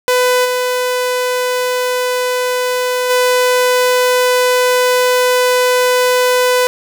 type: tone with level steps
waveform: sawtooth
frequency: 499.9 Hz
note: B4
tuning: 21 cents sharp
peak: -6 / -10 / -6 dBFS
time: 0.08-6.67 s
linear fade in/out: 0 ms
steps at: 0.44 / 3.09 s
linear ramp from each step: 20 ms
effects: none